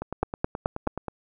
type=two click trains; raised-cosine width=1 ms; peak=-9 / -17 dBFS; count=4 / 11; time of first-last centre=0.23-0.874 / 0.02-1.083 s; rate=4.66 / 9.41 Hz; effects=none